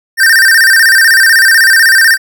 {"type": "tone with vibrato", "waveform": "square", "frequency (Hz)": 1688, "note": "G#6", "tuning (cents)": 28, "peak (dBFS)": -4, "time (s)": [0.17, 2.18], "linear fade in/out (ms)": 50, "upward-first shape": "square", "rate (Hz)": 16, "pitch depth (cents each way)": 130, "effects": []}